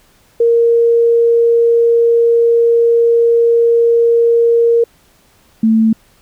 sine tone pair in turn, 466.2 / 222.2 Hz, A#4 / A3, 0 / +17 cents, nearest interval octave + minor second, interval 1283 cents, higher first, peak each -7 dBFS, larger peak neither, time 0.4-4.84 / 5.63-5.93 s, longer first, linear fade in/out 5 ms, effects pink hiss -51 dBFS RMS until 6.21 s

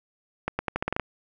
accelerating click train, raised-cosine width 0.5 ms, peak -11 dBFS, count 9, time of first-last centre 0.48-0.997 s, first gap 110 ms, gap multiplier 0.84, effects none

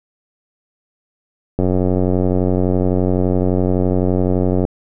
click train, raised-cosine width 2 ms, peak -4 dBFS, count 282, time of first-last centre 1.59-4.651 s, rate 91.8 Hz, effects none

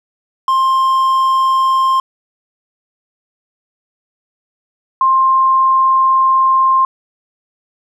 triangle / sine tone pair in turn, 1056 / 1056 Hz, C6 / C6, +16 / +16 cents, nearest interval unison, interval 0 cents, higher neither, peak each -8 / -8 dBFS, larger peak neither, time 0.48-2 / 5.01-6.85 s, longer second, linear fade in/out 2 ms, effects none

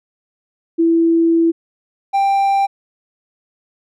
sine / triangle tone pair in turn, 331.7 / 788.9 Hz, E4 / G5, +11 / +11 cents, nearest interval octave + minor third, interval 1500 cents, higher second, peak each -10 dBFS, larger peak neither, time 0.78-1.52 / 2.13-2.67 s, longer first, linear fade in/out 20 ms, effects none

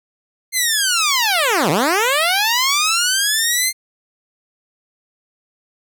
10% pulse linear two-way sweep, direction down then up, 2115 to 136.6 to 2115 Hz, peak -6 dBFS, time 0.52-3.73 s, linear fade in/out 50 ms, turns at 1.7 s, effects none

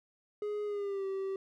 triangle tone with pitch glide, 417 to 386.8 Hz, G#4 to G4, +7 to -23 cents, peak -31 dBFS, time 0.42-1.36 s, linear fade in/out 2 ms, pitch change -130 cents, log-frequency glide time 0.65-1.06 s, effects none

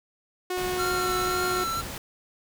sawtooth tone, 364.6 Hz, F#4, 25 cents flat, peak -23 dBFS, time 0.5-1.64 s, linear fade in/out 5 ms
pink noise, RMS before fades -36 dBFS, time 0.57-1.98 s, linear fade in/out 2 ms
square tone with vibrato, 1360 Hz, F6, 46 cents flat, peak -28 dBFS, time 0.78-1.82 s, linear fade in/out 20 ms, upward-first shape triangle, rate 1.9 Hz, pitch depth 35 cents each way
effects none

